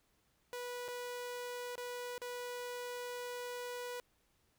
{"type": "tone with dropouts", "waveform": "sawtooth", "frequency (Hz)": 490, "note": "B4", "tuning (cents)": -14, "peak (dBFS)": -37, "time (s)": [0.53, 4], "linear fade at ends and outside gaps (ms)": 0, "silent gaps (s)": [[0.881, 0.885], [1.755, 1.779], [2.18, 2.217]], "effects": ["pink hiss -75 dBFS RMS until 4.58 s"]}